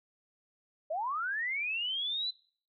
sine linear sweep, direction up, 587.3 to 4057 Hz, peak -31 dBFS, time 0.9-2.31 s, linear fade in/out 10 ms, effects noise-tail reverb RT60 0.5 s tail -23 dB re dry

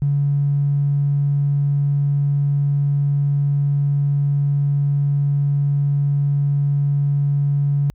triangle tone, 142.3 Hz, C#3, 46 cents sharp, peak -11 dBFS, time 0.02-7.9 s, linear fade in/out 0 ms, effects tanh soft clip ceiling -13 dBFS + added 50 Hz sine -46 dBFS peak until 7.94 s

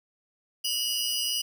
sawtooth tone cluster, 2849 / 2971 / 4948 Hz, F7 / F#7 / D#8, +34 / +6 / -10 cents, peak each -28 dBFS, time 0.64-1.42 s, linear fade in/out 10 ms, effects 10-bit

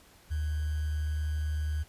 sine tone with sample-and-hold, 76 Hz, D#2, 40 cents flat, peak -28 dBFS, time 0.3-1.84 s, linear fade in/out 20 ms, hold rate 1575 Hz, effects pink hiss -58 dBFS RMS until 1.88 s + resampled to 32000 Hz

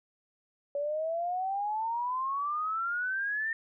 sine exponential sweep, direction up, 565 to 1825 Hz, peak -29 dBFS, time 0.75-3.53 s, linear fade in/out 2 ms, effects none

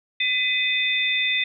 sine tone cluster, 2011 / 2518 / 3569 Hz, B6 / D#7 / A7, +31 / +20 / +24 cents, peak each -24 dBFS, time 0.2-1.44 s, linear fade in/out 5 ms, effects none

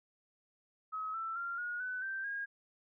sine tone with pitch steps, 1278 / 1330.7 / 1385.6 / 1442.8 / 1502.4 / 1564.3 / 1628.9 Hz, D#6 / E6 / F6 / F#6 / F#6 / G6 / G#6, +46 / +16 / -14 / -44 / +26 / -4 / -34 cents, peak -36 dBFS, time 0.92-2.46 s, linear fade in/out 20 ms, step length 220 ms, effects none

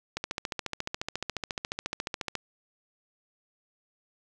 click train, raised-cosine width 0.2 ms, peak -14 dBFS, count 32, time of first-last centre 0.17-2.353 s, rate 14.2 Hz, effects none

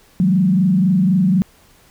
sine tone with frequency modulation, 185.9 Hz, F#3, 8 cents sharp, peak -11 dBFS, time 0.2-1.42 s, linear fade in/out 0 ms, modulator 23.9 Hz, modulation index 0.87, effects pink hiss -51 dBFS RMS until 1.9 s

